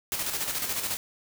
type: noise with tremolo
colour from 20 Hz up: white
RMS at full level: -29 dBFS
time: 0.12-0.97 s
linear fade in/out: 0 ms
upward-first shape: square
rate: 14 Hz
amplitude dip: 45%
effects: none